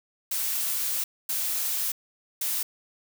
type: noise bursts at uneven times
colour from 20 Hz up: blue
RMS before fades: -28 dBFS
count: 3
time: 0.31-1.04 / 1.29-1.92 / 2.41-2.63 s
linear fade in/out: 5 ms
effects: none